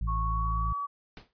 harmonic tone, 54.8 Hz, A1, 6 cents flat, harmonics 1 / 2 / 3, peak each -28 / -36 / -40 dBFS, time 0.01-0.73 s, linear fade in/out 5 ms
sine tone with pitch glide, 1103 to 1139.3 Hz, C#6 to C#6, -9 to +47 cents, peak -30 dBFS, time 0.07-0.87 s, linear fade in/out 20 ms, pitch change +56 cents, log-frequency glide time 0.18-0.68 s
pink noise with exponential decay, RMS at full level -43 dBFS, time 1.17-1.33 s, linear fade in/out 0 ms, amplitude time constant 34 ms
effects resampled to 11025 Hz

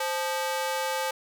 sawtooth ring-modulated tone, 698.5 Hz, F5, in tune, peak -20 dBFS, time 0-1.11 s, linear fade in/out 5 ms, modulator 174 Hz, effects none

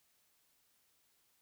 silence, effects white hiss -74 dBFS RMS until 1.41 s

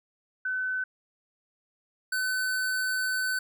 sine / square tone pair in turn, 1514 / 1514 Hz, F#6 / F#6, +39 / +39 cents, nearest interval unison, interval 0 cents, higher neither, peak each -27 dBFS, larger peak neither, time 0.45-0.84 / 2.12-3.39 s, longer second, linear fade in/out 5 ms, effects none

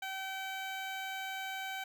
15% pulse tone with notch filter, 768 Hz, G5, 36 cents flat, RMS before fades -40 dBFS, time 0.02-1.84 s, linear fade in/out 5 ms, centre 9100 Hz, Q 1.4, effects none

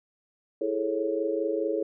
sine chord, A major seventh, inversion second, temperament equal with one note detuned, 329.6 / 415.3 / 440 / 549.6 Hz, E4 / G#4 / A4 / C#5, 0 / 0 / 0 / -15 cents, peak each -31 / -31 / -30 / -31 dBFS, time 0.61-1.83 s, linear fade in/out 5 ms, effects none

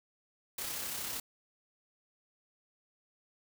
white noise with amplitude modulation, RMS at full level -37 dBFS, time 0.58-1.2 s, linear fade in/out 5 ms, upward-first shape sine, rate 32.8 Hz, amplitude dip 35%, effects none

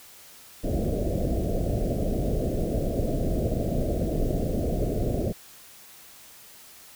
pink low-pass noise, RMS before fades -26 dBFS, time 0.63-5.33 s, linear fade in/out 20 ms, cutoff 690 Hz, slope 96 dB/octave, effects white hiss -49 dBFS RMS until 6.95 s

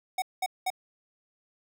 square tone bursts, 746 Hz, F#5, 14 cents sharp, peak -27 dBFS, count 3, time 0.18-0.703 s, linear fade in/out 5 ms, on 41 ms, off 200 ms, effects none

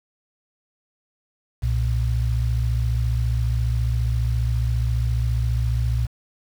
sine tone pair together, 62.7 / 117.34 Hz, B1 / A#2, +27 / +12 cents, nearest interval major seventh, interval 1085 cents, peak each -21 / -22 dBFS, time 1.62-6.07 s, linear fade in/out 20 ms, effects 7-bit

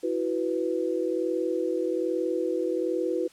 sine chord, E suspended second, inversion none, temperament just, 329.6 / 370.8 / 494.4 Hz, E4 / F#4 / B4, 0 / +4 / +2 cents, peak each -29 dBFS, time 0.03-3.28 s, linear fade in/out 10 ms, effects white hiss -56 dBFS RMS until 3.32 s + low-pass 9000 Hz 12 dB/octave

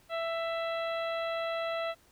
harmonic tone, 663 Hz, E5, 10 cents sharp, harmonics 1 / 2 / 3 / 4 / 5 / 6, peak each -32 / -38 / -42 / -44 / -46 / -48 dBFS, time 0.09-1.95 s, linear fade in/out 50 ms, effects pink hiss -63 dBFS RMS until 2.11 s

